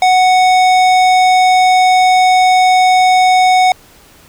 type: tone with hard clipping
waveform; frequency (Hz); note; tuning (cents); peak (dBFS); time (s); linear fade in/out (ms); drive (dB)
sine; 740; F#5; 0; -8; 0.02-3.72; 2; 15
effects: pink hiss -43 dBFS RMS until 4.28 s